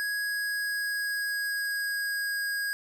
square tone with pitch glide, 1661.2 to 1640.2 Hz, G#6 to G#6, 0 to -22 cents, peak -29 dBFS, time 0-2.73 s, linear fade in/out 0 ms, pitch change -22 cents, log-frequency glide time 0.2-2.41 s, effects none

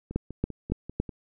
two click trains, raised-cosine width 3 ms, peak -12 / -24 dBFS, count 4 / 6, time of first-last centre 0.16-1 / 0.11-1.092 s, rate 3.57 / 5.09 Hz, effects none

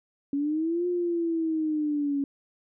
sine linear two-way sweep, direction up then down, 277.2 to 357 to 277.2 Hz, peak -24 dBFS, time 0.33-2.24 s, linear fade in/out 2 ms, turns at 0.87 s, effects none

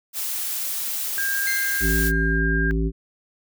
blue noise, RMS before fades -27 dBFS, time 0.13-2.12 s, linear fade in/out 50 ms
sine tone, 1605 Hz, G6, 40 cents sharp, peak -23 dBFS, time 1.18-2.71 s, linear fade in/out 0 ms
sawtooth tone with exponential decay, 2093 Hz, C7, in tune, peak -21 dBFS, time 1.47-2.39 s, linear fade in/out 1 ms, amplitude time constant 200 ms
harmonic tone, 54.7 Hz, A1, 9 cents flat, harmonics 1 / 3 / 5 / 7, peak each -21 / -26 / -28 / -29 dBFS, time 1.8-2.92 s, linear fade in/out 50 ms
effects none

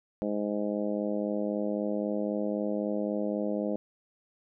harmonic tone, 103.83 Hz, G#2, in tune, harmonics 2 / 3 / 4 / 5 / 6 / 7 / 8, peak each -32 / -34 / -38 / -34 / -36 / -49 / -50 dBFS, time 0.22-3.76 s, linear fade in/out 0 ms, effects none

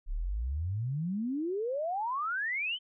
sine exponential sweep, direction up, 32.24 to 3136 Hz, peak -30 dBFS, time 0.06-2.79 s, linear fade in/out 50 ms, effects none

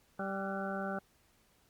harmonic tone with a mistuned harmonic, 195.1 Hz, G3, 8 cents flat, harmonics 1 / 2 / 3 / 4 / 6 / 7 / 8, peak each -39 / -44 / -41 / -42 / -49 / -44 / -44 dBFS, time 0.19-0.99 s, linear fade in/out 5 ms, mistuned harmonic 8, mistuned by -79 cents, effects pink hiss -69 dBFS RMS until 1.69 s + Opus 48 kbps

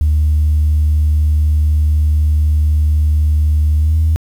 sine tone with pitch glide, 76 to 79.32 Hz, D#2 to D#2, -40 to +34 cents, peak -8 dBFS, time 0.01-4.16 s, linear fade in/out 0 ms, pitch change +74 cents, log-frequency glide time 3.79-3.96 s, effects tanh soft clip ceiling -6 dBFS + 7-bit

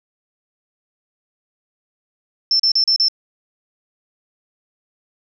sine tone bursts, 5340 Hz, E8, 22 cents sharp, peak -12 dBFS, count 5, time 2.51-3.084 s, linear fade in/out 2 ms, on 86 ms, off 36 ms, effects none

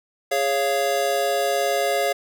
square chord, Db major, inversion second, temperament equal with one note detuned, 415.3 / 554.4 / 692 Hz, Ab4 / Db5 / F5, 0 / 0 / -16 cents, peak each -27 / -24 / -24 dBFS, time 0.31-2.13 s, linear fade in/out 10 ms, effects none

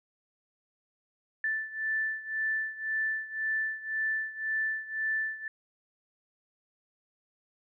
sine beating tone pair, 1760 / 1761.9 Hz, A6 / A6, 0 / +2 cents, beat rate 1.9 Hz, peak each -31 / -34 dBFS, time 1.44-5.48 s, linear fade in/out 2 ms, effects none

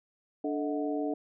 harmonic tone with a mistuned harmonic, 146.83 Hz, D3, in tune, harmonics 2 / 3 / 4 / 5, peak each -31 / -35 / -37 / -39 dBFS, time 0.44-1.14 s, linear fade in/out 5 ms, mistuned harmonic 4, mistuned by +130 cents, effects none

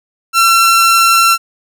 sawtooth tone, 1353 Hz, E6, 45 cents sharp, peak -3 dBFS, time 0.33-1.38 s, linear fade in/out 50 ms, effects none

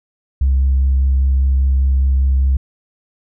sine tone with vibrato, 66.8 Hz, C2, 36 cents sharp, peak -9 dBFS, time 0.41-2.57 s, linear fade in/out 5 ms, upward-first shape sine, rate 5 Hz, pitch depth 12 cents each way, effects tanh soft clip ceiling -8 dBFS

